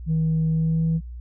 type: tone with pitch glide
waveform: sine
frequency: 159.8 to 162.5 Hz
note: D#3 to E3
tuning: +47 to -24 cents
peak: -17 dBFS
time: 0.06-1.01 s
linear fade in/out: 50 ms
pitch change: +29 cents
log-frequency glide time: 0.49-0.84 s
effects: tanh soft clip ceiling -16 dBFS + added 60 Hz sine -33 dBFS peak until 1.2 s